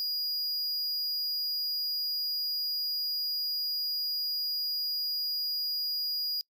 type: tone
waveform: square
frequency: 4875 Hz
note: D#8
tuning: 36 cents flat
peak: -30 dBFS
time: 0-6.41 s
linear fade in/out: 0 ms
effects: noise-tail reverb RT60 0.1 s tail -25 dB re dry